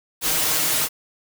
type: noise with comb filter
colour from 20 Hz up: white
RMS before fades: -21 dBFS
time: 0.21-0.89 s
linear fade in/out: 50 ms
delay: 6.4 ms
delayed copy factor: +0.75
effects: none